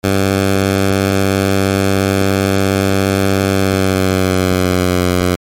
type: tone with pitch glide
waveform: 10% pulse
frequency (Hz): 97.1 to 90.08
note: G2 to F#2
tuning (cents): -16 to -46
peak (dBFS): -3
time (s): 0.03-5.36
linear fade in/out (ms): 20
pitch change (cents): -130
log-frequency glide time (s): 3.47-5.04
effects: MP3 64 kbps